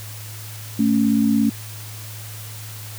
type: tone pair together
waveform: sine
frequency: 220.6 / 278 Hz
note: A3 / C#4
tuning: +5 / +5 cents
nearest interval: major third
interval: 400 cents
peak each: -16 / -19 dBFS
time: 0.79-1.5 s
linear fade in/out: 5 ms
effects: added 107 Hz sine -34 dBFS peak until 2.98 s + white hiss -38 dBFS RMS until 2.98 s